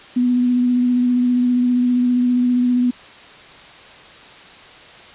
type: tone with vibrato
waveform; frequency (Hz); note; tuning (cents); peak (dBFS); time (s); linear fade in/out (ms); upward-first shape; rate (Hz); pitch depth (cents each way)
sine; 246.9; B3; 0; -13; 0.16-2.91; 10; sine; 15; 16
effects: white hiss -41 dBFS RMS until 5.14 s + resampled to 8000 Hz